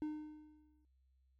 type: tone with exponential decay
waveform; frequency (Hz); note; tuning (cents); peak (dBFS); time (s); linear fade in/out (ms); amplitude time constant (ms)
triangle; 304.7; D#4; -36; -34; 0.02-0.85; 0; 180
effects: added 65 Hz sine -70 dBFS peak until 1.39 s